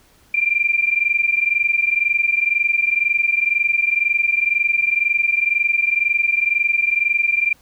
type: tone pair together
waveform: sine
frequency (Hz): 2367 / 2389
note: D7 / D7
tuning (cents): +13 / +29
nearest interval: unison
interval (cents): 16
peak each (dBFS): -18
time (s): 0.34-7.53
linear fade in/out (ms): 5
effects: pink hiss -54 dBFS RMS until 7.61 s